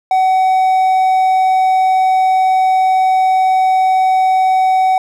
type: tone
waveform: triangle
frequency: 753 Hz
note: F#5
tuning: 30 cents sharp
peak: -7 dBFS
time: 0.11-4.98 s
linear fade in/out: 2 ms
effects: none